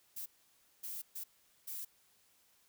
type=noise bursts at uneven times; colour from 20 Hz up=violet; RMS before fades=-43 dBFS; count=4; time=0.16-0.26 / 0.83-1.02 / 1.15-1.24 / 1.67-1.85 s; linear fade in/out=10 ms; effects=white hiss -70 dBFS RMS until 2.68 s